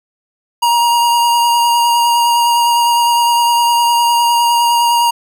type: tone with vibrato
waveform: square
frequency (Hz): 945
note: A#5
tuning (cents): +23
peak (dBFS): -10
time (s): 0.62-5.11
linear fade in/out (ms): 10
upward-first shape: sine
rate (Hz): 9.8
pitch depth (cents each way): 14
effects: none